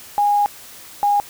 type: tone pair in turn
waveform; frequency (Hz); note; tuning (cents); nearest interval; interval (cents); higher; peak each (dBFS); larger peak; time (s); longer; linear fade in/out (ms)
sine; 821 / 817.5; G#5 / G#5; -20 / -28; unison; 8; first; -13; neither; 0.18-0.46 / 1.03-1.2; first; 0
effects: white hiss -40 dBFS RMS until 1.29 s